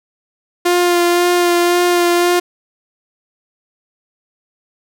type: tone with vibrato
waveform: sawtooth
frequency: 350.6 Hz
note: F4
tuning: 7 cents sharp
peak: -7 dBFS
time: 0.65-2.4 s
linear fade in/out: 10 ms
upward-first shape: sine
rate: 1.9 Hz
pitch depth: 16 cents each way
effects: none